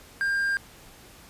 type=tone pair in turn; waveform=triangle; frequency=1600 / 1600 Hz; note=G6 / G6; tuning=+35 / +35 cents; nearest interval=unison; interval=0 cents; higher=neither; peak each=-21 dBFS; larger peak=neither; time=0.21-0.39 / 0.39-0.57 s; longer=neither; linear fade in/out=0 ms; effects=pink hiss -50 dBFS RMS until 1.29 s + resampled to 32000 Hz